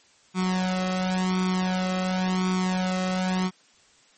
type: tone with flanger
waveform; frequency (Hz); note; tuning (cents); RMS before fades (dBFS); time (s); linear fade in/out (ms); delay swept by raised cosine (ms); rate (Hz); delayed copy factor
sawtooth; 185; F#3; 0; -25; 0.34-3.51; 50; 0.86 to 1.56; 0.93; +0.95
effects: white hiss -58 dBFS RMS until 4.17 s + MP3 32 kbps